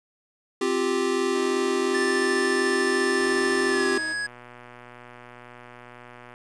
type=chord; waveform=square; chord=C suspended fourth; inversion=none; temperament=equal; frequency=261.6 / 349.2 / 392 Hz; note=C4 / F4 / G4; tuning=0 / 0 / 0 cents; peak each=-30 / -28 / -25 dBFS; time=0.61-3.98 s; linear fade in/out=5 ms
type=tone; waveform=sawtooth; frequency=313.9 Hz; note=D#4; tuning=15 cents sharp; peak=-33 dBFS; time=1.34-4.14 s; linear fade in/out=20 ms
type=tone with pitch glide; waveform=square; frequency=1760 to 1668.9 Hz; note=A6 to G#6; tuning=0 to +8 cents; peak=-27 dBFS; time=1.94-4.27 s; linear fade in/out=10 ms; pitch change=-92 cents; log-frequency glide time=3.67-3.89 s
type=click train; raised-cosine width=0.5 ms; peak=-29 dBFS; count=384; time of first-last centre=3.2-6.339 s; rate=122 Hz
effects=resampled to 22050 Hz + 9-bit